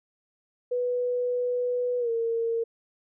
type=tone with pitch glide; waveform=sine; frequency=492.5 to 459.5 Hz; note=B4 to A#4; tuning=-5 to -25 cents; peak=-24 dBFS; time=0.71-2.64 s; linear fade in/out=10 ms; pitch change=-120 cents; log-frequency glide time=1.99-2.1 s; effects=none